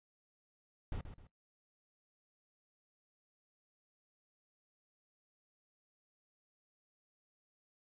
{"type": "noise with echo", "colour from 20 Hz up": "brown", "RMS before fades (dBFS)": -39, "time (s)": [0.92, 1.01], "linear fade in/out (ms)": 2, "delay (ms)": 130, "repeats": 2, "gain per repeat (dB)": -9, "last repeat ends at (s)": 1.27, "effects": ["noise-tail reverb RT60 0.2 s tail -23 dB re dry", "resampled to 8000 Hz"]}